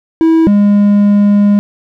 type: tone pair in turn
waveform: triangle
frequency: 325 / 204.3 Hz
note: E4 / G#3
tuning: -24 / -28 cents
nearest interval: minor sixth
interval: 804 cents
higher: first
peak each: -3 dBFS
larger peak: neither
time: 0.21-0.47 / 0.47-1.59 s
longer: second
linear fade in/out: 0 ms
effects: none